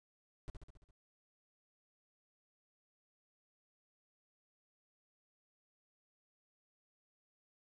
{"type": "noise with echo", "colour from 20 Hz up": "brown", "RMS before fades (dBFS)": -43, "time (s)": [0.48, 0.5], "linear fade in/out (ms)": 0, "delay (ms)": 68, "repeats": 6, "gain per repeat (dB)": -4, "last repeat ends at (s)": 0.908, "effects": ["resampled to 22050 Hz"]}